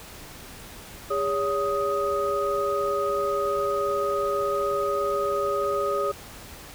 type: tone cluster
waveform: sine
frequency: 405.6 / 565 / 1250 Hz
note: G#4 / C#5 / D#6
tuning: -41 / +33 / +8 cents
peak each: -27 dBFS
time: 1.1-6.12 s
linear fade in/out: 10 ms
effects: pink hiss -43 dBFS RMS until 6.74 s